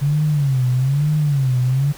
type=tone with vibrato; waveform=sine; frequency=138.4 Hz; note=C#3; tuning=2 cents flat; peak=-14 dBFS; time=0.01-1.93 s; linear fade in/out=20 ms; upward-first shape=sine; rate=1.1 Hz; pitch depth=170 cents each way; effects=pink hiss -39 dBFS RMS until 1.97 s